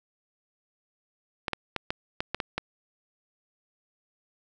clicks, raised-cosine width 0.3 ms, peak -12 dBFS, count 8, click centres 1.482 / 1.533 / 1.763 / 1.905 / 2.205 / 2.346 / 2.402 / 2.58 s, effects none

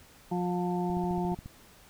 harmonic tone, 177.7 Hz, F3, 30 cents sharp, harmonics 1 / 2 / 4 / 5, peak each -30 / -33 / -36 / -37 dBFS, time 0.31-1.35 s, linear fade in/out 10 ms
click train, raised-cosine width 5 ms, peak -29 dBFS, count 9, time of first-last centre 0.9-1.459 s, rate 14.3 Hz
effects pink hiss -56 dBFS RMS until 1.89 s

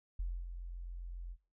sine tone with ADSR envelope, 43.65 Hz, F1, in tune, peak -33 dBFS, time 0.19-1.37 s, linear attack 7 ms, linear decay 260 ms, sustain -8 dB, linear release 56 ms, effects noise-tail reverb RT60 0.3 s tail -21 dB re dry

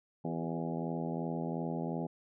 harmonic tone with a mistuned harmonic, 82.8 Hz, E2, 8 cents sharp, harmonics 2 / 3 / 4 / 5 / 6 / 7 / 8 / 9 / 10, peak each -37 / -39 / -43 / -44 / -45 / -47 / -46 / -47 / -47 dBFS, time 0.24-2.07 s, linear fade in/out 10 ms, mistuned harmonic 5, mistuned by -32 cents, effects none

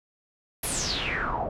pink noise with low-pass filter sweep, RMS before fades -29 dBFS, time 0.63-1.49 s, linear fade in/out 5 ms, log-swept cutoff 12000 to 590 Hz, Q 7.4, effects none

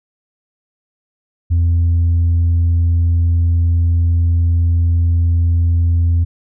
sine tone, 84.7 Hz, E2, 48 cents sharp, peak -8 dBFS, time 1.5-6.25 s, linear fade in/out 20 ms, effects tanh soft clip ceiling -9 dBFS

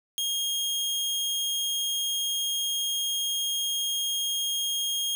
sawtooth tone, 3247 Hz, G#7, 40 cents flat, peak -23 dBFS, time 0.18-5.15 s, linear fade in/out 0 ms, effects none

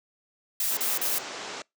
blue noise bursts, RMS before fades -27 dBFS, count 3, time 0.6-1.184 s, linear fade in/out 2 ms, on 170 ms, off 37 ms
pink low-pass noise, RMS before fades -35 dBFS, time 0.71-1.62 s, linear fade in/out 2 ms, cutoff 7500 Hz, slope 48 dB/octave
effects noise-tail reverb RT60 0.2 s tail -26 dB re dry + high-pass 400 Hz 12 dB/octave

